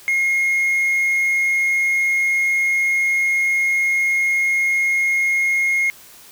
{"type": "tone with hard clipping", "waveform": "sine", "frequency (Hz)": 2148, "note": "C7", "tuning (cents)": 45, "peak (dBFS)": -16, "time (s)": [0.08, 5.9], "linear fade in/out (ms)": 0, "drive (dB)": 2, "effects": ["white hiss -44 dBFS RMS until 6.31 s"]}